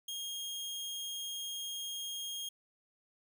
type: tone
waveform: sawtooth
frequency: 3245 Hz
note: G#7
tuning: 41 cents flat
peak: -35 dBFS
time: 0.08-2.49 s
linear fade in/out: 5 ms
effects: none